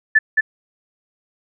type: tone with echo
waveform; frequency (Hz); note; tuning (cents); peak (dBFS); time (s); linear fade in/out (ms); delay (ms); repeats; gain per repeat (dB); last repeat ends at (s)
sine; 1750; A6; -10; -8; 0.15-0.19; 10; 220; 1; -3; 0.41
effects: none

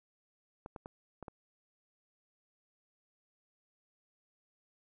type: clicks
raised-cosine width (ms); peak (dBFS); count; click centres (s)
1; -30; 5; 0.661 / 0.762 / 0.859 / 1.227 / 1.282
effects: none

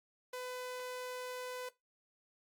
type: tone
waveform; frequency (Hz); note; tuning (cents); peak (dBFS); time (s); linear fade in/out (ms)
sawtooth; 502; B4; +28; -37; 0.33-1.69; 5
effects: noise-tail reverb RT60 0.2 s tail -19 dB re dry + AAC 64 kbps

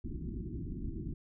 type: low-pass noise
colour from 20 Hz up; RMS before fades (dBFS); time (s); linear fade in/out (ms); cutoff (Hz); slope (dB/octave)
pink; -39; 0.04-1.14; 10; 370; 96
effects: none

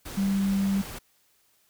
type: tone in noise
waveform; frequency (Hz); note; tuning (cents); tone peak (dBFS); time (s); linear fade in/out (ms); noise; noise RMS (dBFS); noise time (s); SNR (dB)
sine; 196; G3; 0; -22; 0.17-0.82; 10; pink; -39; 0.05-0.99; +14
effects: white hiss -66 dBFS RMS until 1.69 s

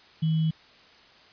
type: tone with sample-and-hold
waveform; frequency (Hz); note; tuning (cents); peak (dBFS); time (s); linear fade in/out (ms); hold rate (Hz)
sine; 159.1; D#3; +39; -21; 0.22-0.51; 10; 3150
effects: white hiss -54 dBFS RMS until 1.32 s + resampled to 11025 Hz

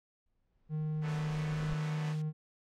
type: noise with exponential growth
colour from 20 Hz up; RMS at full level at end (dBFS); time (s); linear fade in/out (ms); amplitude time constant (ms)
brown; -40; 0.26-1.74; 2; 320
type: tone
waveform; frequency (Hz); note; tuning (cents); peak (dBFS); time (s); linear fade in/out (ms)
triangle; 154.2; D#3; -15; -30; 0.69-2.33; 50
type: chord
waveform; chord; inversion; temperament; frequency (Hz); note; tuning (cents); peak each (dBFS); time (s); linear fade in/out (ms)
5% pulse; B minor seventh; first; equal; 146.83 / 185 / 220 / 246.9; D3 / F#3 / A3 / B3; 0 / 0 / 0 / 0; -38; 1.01-2.16; 50
type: noise with tremolo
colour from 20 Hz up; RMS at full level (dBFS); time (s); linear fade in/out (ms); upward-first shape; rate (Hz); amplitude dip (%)
white; -50; 1.08-2.22; 5; sine; 4.2; 30
effects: low-pass 5000 Hz 12 dB/octave

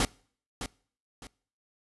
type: noise with echo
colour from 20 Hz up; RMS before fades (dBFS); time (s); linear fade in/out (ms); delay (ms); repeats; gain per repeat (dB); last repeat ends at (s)
pink; -25; 0-0.05; 2; 610; 2; -10; 1.27
effects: noise-tail reverb RT60 0.5 s tail -23 dB re dry + resampled to 24000 Hz

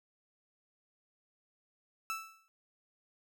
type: tone with exponential decay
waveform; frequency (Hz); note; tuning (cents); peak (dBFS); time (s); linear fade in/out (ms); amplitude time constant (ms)
30% pulse; 1318.5; E6; 0; -30; 2.1-2.48; 0; 81
effects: none

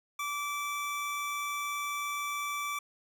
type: tone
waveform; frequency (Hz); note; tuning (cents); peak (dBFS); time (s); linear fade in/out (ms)
25% pulse; 1161; D6; -20; -29; 0.19-2.79; 5
effects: none

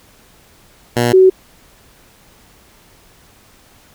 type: tone pair in turn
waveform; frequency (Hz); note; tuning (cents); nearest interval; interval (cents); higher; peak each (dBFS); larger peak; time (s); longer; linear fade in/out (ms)
10% pulse / sine; 120 / 375.7; B2 / F#4; -49 / +26; octave + minor sixth; 1975; second; -4; neither; 0.96-1.13 / 1.13-1.3; neither; 10
effects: pink hiss -48 dBFS RMS until 3.94 s

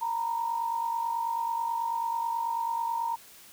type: tone pair together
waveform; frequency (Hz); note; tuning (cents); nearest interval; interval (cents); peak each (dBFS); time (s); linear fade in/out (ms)
sine; 922.8 / 972; A#5 / B5; -18 / -28; minor second; 90; -28 / -35; 0.01-3.16; 10
effects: white hiss -52 dBFS RMS until 3.52 s

